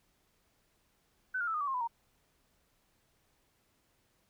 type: tone with pitch steps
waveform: sine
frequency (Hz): 1512 / 1410.7 / 1316.3 / 1228.1 / 1145.9 / 1069.1 / 997.5 / 930.7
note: F#6 / F6 / E6 / D#6 / D6 / C6 / B5 / A#5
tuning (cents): +37 / +17 / -3 / -23 / -43 / +37 / +17 / -3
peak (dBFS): -31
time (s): 1.34-1.876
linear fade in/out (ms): 10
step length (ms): 67
effects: pink hiss -73 dBFS RMS until 4.29 s